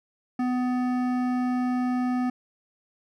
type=tone with hard clipping; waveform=triangle; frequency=250 Hz; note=B3; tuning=21 cents sharp; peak=-25 dBFS; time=0.39-2.3 s; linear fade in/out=5 ms; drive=17 dB; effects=none